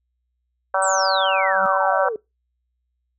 harmonic tone, 191.2 Hz, G3, 43 cents flat, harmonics 3 / 4 / 5 / 6 / 7 / 8, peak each -22 / -23 / -24 / -25 / -25 / -26 dBFS, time 0.74-2.09 s, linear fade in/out 5 ms
sine exponential sweep, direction down, 8372 to 415.3 Hz, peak -23 dBFS, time 0.82-2.16 s, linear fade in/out 2 ms
triangle tone with exponential growth, 191.6 Hz, G3, 39 cents flat, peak -28 dBFS, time 1.44-1.66 s, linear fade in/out 0 ms, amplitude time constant 46 ms
effects noise-tail reverb RT60 0.2 s tail -22 dB re dry + added 61 Hz sine -70 dBFS peak until 3.18 s

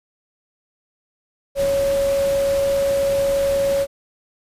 sine tone in noise, 555 Hz, C#5, 2 cents sharp, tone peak -16 dBFS, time 1.55-3.87 s, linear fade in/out 50 ms, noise pink, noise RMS -31 dBFS, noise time 1.55-3.87 s, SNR +12 dB, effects resampled to 32000 Hz

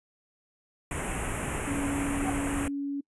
pink band-stop noise, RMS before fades -32 dBFS, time 0.91-2.68 s, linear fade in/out 2 ms, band 2800 to 7400 Hz, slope 48 dB/octave
sine tone, 281.4 Hz, C#4, 26 cents sharp, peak -29 dBFS, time 1.67-3.01 s, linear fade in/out 10 ms
sine tone with exponential growth, 758 Hz, F#5, 42 cents sharp, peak -27 dBFS, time 2.17-2.3 s, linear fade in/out 5 ms, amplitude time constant 27 ms
effects noise-tail reverb RT60 0.1 s tail -25 dB re dry + resampled to 24000 Hz

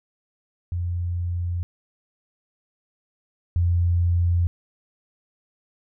sine tone pair in turn, 87.5 / 86.8 Hz, F2 / F2, +4 / -10 cents, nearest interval unison, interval 14 cents, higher first, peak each -23 / -17 dBFS, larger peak second, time 0.72-1.63 / 3.56-4.47 s, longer neither, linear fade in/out 0 ms, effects none

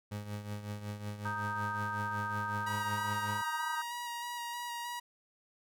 30% pulse tone with tremolo, 103.83 Hz, G#2, in tune, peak -33 dBFS, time 0.11-3.42 s, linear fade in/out 10 ms, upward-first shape triangle, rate 5.4 Hz, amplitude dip 70%
sine chord, Eb major, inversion second, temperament equal, 932.3 / 1244.5 / 1568 Hz, Bb5 / Eb6 / G6, 0 / 0 / 0 cents, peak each -38 / -39 / -39 dBFS, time 1.25-3.82 s, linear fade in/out 5 ms
sawtooth tone with vibrato, 955 Hz, A#5, 42 cents sharp, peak -34 dBFS, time 2.66-5 s, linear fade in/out 10 ms, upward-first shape square, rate 3.2 Hz, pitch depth 13 cents each way
effects none

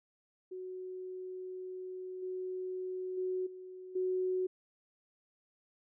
sine tone with level steps, 370 Hz, F#4, in tune, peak -40 / -36 / -32 / -45 / -30 dBFS, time 0.51-4.47 s, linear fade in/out 10 ms, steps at 2.22 / 3.17 / 3.46 / 3.95 s, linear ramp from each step 10 ms, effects none

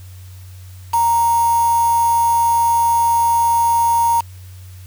sine tone with quantisation, 932.3 Hz, A#5, in tune, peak -12 dBFS, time 0.93-4.21 s, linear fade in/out 10 ms, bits 4, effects added 92 Hz sine -34 dBFS peak until 4.86 s + white hiss -48 dBFS RMS until 4.86 s

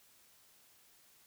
silence, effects white hiss -65 dBFS RMS until 1.26 s

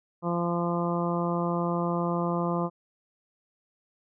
harmonic tone, 172.4 Hz, F3, 22 cents flat, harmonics 1 / 2 / 3 / 4 / 5 / 6 / 7, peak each -28 / -32 / -33 / -35 / -38 / -34 / -37 dBFS, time 0.22-2.7 s, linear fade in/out 50 ms, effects none

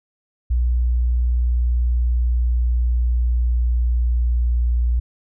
sine tone with pitch glide, 60.5 to 59.67 Hz, B1 to A#1, -35 to +41 cents, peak -15 dBFS, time 0.5-5 s, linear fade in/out 10 ms, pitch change -24 cents, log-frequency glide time 0.65-4.78 s, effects none

